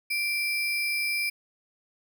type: tone with sample-and-hold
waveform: sine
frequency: 2349 Hz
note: D7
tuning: in tune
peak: -25 dBFS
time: 0.1-1.3 s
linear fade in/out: 10 ms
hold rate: 7350 Hz
effects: none